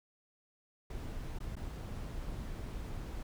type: noise with dropouts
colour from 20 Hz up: brown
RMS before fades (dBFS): -41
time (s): 0.9-3.23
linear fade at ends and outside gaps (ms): 5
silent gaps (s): 1.388-1.402 / 1.555-1.565
effects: none